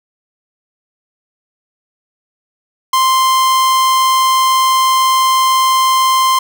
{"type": "tone", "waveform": "45% pulse", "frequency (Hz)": 1046, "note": "C6", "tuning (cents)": -1, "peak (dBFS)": -9, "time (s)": [2.93, 6.39], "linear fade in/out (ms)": 5, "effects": []}